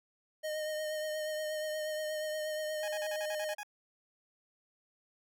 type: tone with vibrato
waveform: square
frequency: 616 Hz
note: D#5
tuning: 17 cents flat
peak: -35 dBFS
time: 0.43-3.55 s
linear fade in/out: 20 ms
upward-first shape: triangle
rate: 8.4 Hz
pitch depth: 26 cents each way
type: tone bursts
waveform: 20% pulse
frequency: 830 Hz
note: G#5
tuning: 1 cent flat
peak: -35 dBFS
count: 9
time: 2.83-3.632 s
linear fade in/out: 2 ms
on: 50 ms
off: 44 ms
effects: none